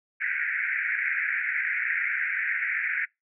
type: band-pass noise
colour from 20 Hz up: white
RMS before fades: -28 dBFS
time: 0.2-3.06 s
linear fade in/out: 20 ms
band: 1500 to 2300 Hz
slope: 96 dB/octave
effects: noise-tail reverb RT60 0.2 s tail -26 dB re dry